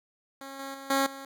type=tone with level steps; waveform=10% pulse; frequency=272.4 Hz; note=C#4; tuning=30 cents flat; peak=-32 / -28 / -33 / -15 / -32 dBFS; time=0.41-1.25 s; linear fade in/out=2 ms; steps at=0.59 / 0.74 / 0.9 / 1.06 s; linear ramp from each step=5 ms; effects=none